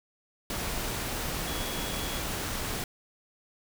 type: tone in noise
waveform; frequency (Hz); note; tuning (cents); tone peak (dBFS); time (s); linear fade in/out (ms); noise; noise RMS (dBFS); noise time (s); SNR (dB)
sine; 3351; G#7; +15; -41; 1.47-2.19; 2; pink; -33; 0.5-2.84; -11
effects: none